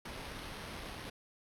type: noise with sample-and-hold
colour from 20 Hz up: pink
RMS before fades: -45 dBFS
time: 0.05-1.1 s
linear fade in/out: 5 ms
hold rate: 7350 Hz
effects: low-pass 12000 Hz 12 dB/octave